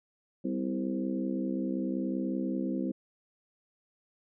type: harmonic tone with a mistuned harmonic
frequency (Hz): 65.41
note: C2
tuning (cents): 0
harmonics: 3 / 4 / 5 / 6 / 7 / 8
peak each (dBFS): -34 / -33 / -35 / -45 / -48 / -42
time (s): 0.44-2.92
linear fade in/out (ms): 10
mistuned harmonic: 4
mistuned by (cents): -31
effects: none